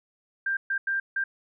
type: tone bursts at uneven times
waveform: sine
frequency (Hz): 1585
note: G6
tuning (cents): +19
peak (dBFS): -24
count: 4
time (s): 0.46-0.57 / 0.7-0.78 / 0.87-1 / 1.16-1.24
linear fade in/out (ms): 5
effects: none

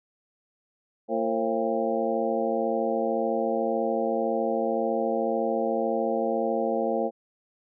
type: harmonic tone with a mistuned harmonic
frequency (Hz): 113.8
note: A#2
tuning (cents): -41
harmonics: 2 / 3 / 4 / 5 / 6 / 7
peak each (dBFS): -31 / -32 / -30 / -28 / -31 / -33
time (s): 1.08-7.11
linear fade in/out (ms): 50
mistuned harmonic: 5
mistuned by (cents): -100
effects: none

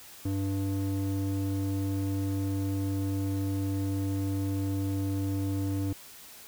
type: tone with band-pass filter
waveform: square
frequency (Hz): 97.7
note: G2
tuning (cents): -5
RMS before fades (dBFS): -30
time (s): 0.25-5.93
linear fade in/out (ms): 5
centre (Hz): 210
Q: 5.8
effects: white hiss -49 dBFS RMS until 6.47 s

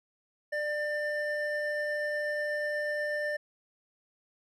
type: tone pair together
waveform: triangle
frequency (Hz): 594.6 / 1792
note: D5 / A6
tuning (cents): +21 / +31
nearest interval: octave + perfect fifth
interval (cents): 1910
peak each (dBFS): -30 / -31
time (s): 0.52-3.37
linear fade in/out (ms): 10
effects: resampled to 32000 Hz

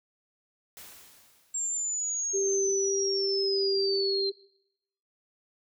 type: noise with exponential decay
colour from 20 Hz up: white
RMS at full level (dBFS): -45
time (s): 0.77-2.15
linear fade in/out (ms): 0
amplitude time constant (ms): 300
type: linear sweep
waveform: sine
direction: down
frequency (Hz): 7459 to 4111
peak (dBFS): -28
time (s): 1.54-4.3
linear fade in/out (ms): 10
type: tone with tremolo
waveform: sine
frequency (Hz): 392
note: G4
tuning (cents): 0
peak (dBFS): -25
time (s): 2.33-4.32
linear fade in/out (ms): 20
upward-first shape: triangle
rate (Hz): 0.89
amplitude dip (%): 30
effects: noise-tail reverb RT60 0.8 s tail -22 dB re dry

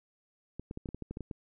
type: clicks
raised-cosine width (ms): 3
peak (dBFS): -26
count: 11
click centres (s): 0.596 / 0.711 / 0.774 / 0.858 / 0.889 / 0.946 / 1.023 / 1.11 / 1.171 / 1.207 / 1.312
effects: none

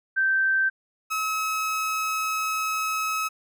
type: tone pair in turn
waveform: sine / 30% pulse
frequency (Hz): 1557 / 1285.3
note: G6 / E6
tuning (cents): -12 / -44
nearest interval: minor third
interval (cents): 332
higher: first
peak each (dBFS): -19 / -22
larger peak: first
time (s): 0.16-0.7 / 1.1-3.29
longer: second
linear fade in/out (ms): 20
effects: none

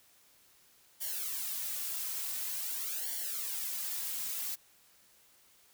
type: noise with flanger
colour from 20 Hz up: blue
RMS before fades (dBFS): -37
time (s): 1-4.56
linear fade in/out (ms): 20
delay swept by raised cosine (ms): 0.78 to 3.48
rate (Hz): 0.47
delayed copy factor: -0.9
effects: white hiss -64 dBFS RMS until 5.73 s

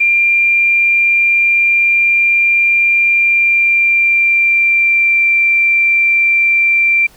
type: tone with pitch glide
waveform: sine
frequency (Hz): 2384 to 2357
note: D7 to D7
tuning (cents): +25 to +6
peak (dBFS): -8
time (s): 0-7.07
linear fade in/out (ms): 10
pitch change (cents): -19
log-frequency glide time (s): 3.1-5.25
effects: pink hiss -45 dBFS RMS until 7.16 s

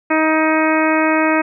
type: harmonic tone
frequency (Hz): 314.7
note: D#4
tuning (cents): +20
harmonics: 1 / 2 / 3 / 4 / 5 / 6 / 7 / 8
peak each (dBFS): -16 / -19 / -21 / -22 / -23 / -24 / -24 / -25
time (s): 0.1-1.42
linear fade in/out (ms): 10
effects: none

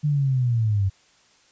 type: linear sweep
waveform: sine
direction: down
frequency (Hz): 151.3 to 93.8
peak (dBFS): -18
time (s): 0.03-0.9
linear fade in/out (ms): 20
effects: white hiss -58 dBFS RMS until 1.51 s + resampled to 16000 Hz

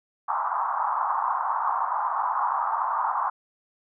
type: band-pass noise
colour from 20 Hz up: pink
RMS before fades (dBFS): -26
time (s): 0.28-3.3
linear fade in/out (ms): 10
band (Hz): 840 to 1200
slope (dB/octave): 48
effects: none

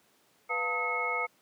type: tone cluster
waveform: sine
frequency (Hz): 493.4 / 699 / 897 / 1271 / 2181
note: B4 / F5 / A5 / D#6 / C#7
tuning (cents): -2 / +1 / +33 / +36 / -29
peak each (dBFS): -37 / -39 / -37 / -34 / -31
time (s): 0.49-1.27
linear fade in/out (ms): 20
effects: pink hiss -66 dBFS RMS until 1.41 s + high-pass 200 Hz 12 dB/octave

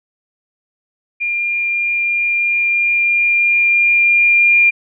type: tone with level ramp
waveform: sine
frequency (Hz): 2401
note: D7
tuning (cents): +38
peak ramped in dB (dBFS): -16 to -7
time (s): 1.2-4.71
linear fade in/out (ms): 20
effects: none

